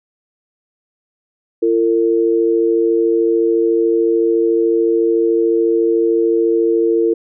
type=tone pair together; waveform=sine; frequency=339.9 / 453.7 Hz; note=F4 / A#4; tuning=-47 / -47 cents; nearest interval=perfect fourth; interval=500 cents; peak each=-14 dBFS; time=1.62-7.14 s; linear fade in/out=10 ms; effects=none